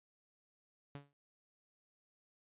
sawtooth tone with exponential decay, 142.3 Hz, C#3, 46 cents sharp, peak -39 dBFS, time 0.95-1.13 s, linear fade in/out 0 ms, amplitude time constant 37 ms, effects resampled to 8000 Hz

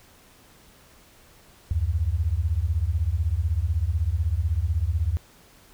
sine beating tone pair, 73.42 / 89.42 Hz, D2 / F2, 0 / +41 cents, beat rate 16 Hz, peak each -24 dBFS, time 1.71-5.17 s, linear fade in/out 0 ms, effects pink hiss -54 dBFS RMS until 5.73 s

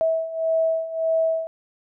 sine beating tone pair, 648 / 649.7 Hz, E5 / E5, -30 / -25 cents, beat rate 1.7 Hz, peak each -25 / -21 dBFS, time 0.01-1.47 s, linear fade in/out 0 ms, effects none

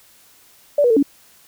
sine tone with pitch steps, 580 / 485.1 / 446.7 / 281.5 Hz, D5 / B4 / A4 / C#4, -22 / -31 / +26 / +27 cents, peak -11 dBFS, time 0.78-1.028 s, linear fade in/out 5 ms, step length 62 ms, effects white hiss -51 dBFS RMS until 1.47 s

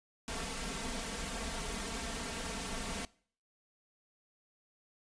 pink noise with comb filter, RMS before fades -39 dBFS, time 0.28-3.05 s, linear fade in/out 0 ms, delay 4.4 ms, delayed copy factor +0.95, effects noise-tail reverb RT60 0.5 s tail -22 dB re dry + resampled to 22050 Hz

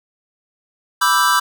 square chord, E minor seventh, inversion second, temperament equal, 987.8 / 1174.7 / 1318.5 / 1568 Hz, B5 / D6 / E6 / G6, 0 / 0 / 0 / 0 cents, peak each -19 dBFS, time 1.01-1.4 s, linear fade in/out 10 ms, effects none

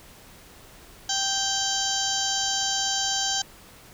harmonic tone, 784 Hz, G5, in tune, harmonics 1 / 2 / 4 / 5 / 6 / 7 / 8 / 9, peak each -32 / -34 / -29 / -34 / -32 / -33 / -30 / -33 dBFS, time 1.09-3.42 s, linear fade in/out 5 ms, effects pink hiss -49 dBFS RMS until 3.93 s

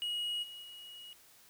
triangle tone with level steps, 2897 Hz, F#7, 37 cents flat, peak -32 / -44 / -46 dBFS, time 0.02-1.13 s, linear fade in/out 0 ms, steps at 0.42 / 0.62 s, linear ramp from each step 20 ms, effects white hiss -61 dBFS RMS until 1.49 s

